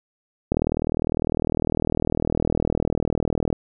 click train, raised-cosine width 2 ms, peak -8 dBFS, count 121, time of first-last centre 0.52-3.528 s, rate 39.9 Hz, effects none

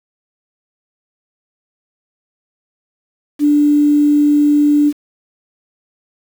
sine tone with quantisation, 293.7 Hz, D4, in tune, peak -8 dBFS, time 3.39-4.93 s, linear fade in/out 50 ms, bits 6, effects none

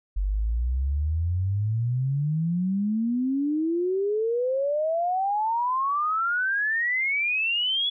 sine exponential sweep, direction up, 46.25 to 3423 Hz, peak -22 dBFS, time 0.16-7.9 s, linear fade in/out 10 ms, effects none

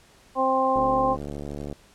harmonic tone, 263.1 Hz, C4, 10 cents sharp, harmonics 1 / 2 / 3 / 4, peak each -29 / -24 / -24 / -24 dBFS, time 0.35-1.17 s, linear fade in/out 50 ms
click train, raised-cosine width 2 ms, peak -21 dBFS, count 71, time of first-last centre 0.76-1.727 s, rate 72.4 Hz
effects pink hiss -55 dBFS RMS until 1.94 s + low-pass 10000 Hz 12 dB/octave

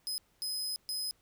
sawtooth tone bursts at uneven times, 5050 Hz, D#8, 25 cents sharp, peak -31 dBFS, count 3, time 0.07-0.18 / 0.42-0.76 / 0.89-1.11 s, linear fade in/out 0 ms, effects pink hiss -70 dBFS RMS until 1.21 s

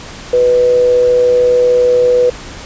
sine tone with amplitude modulation, 493.9 Hz, B4, in tune, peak -5 dBFS, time 0.33-2.3 s, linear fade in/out 5 ms, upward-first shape sine, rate 124 Hz, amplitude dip 35%, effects pink hiss -30 dBFS RMS until 2.65 s + resampled to 16000 Hz

